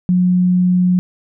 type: tone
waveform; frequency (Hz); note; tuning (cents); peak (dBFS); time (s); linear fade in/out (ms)
sine; 180.7; F#3; -41; -10; 0.09-0.99; 0
effects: none